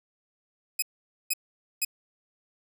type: tone bursts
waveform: 5% pulse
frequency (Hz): 2526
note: D#7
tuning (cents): +26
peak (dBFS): -15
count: 3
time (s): 0.79-1.849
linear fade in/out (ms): 5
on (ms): 33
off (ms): 480
effects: none